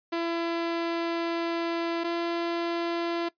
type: tone pair in turn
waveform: sawtooth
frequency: 336.4 / 339.7 Hz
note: E4 / F4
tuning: +35 / -48 cents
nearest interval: unison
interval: 17 cents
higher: second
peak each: -23 dBFS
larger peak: neither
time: 0.12-2.04 / 2.04-3.29 s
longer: first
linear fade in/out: 10 ms
effects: noise-tail reverb RT60 0.1 s tail -19 dB re dry + resampled to 11025 Hz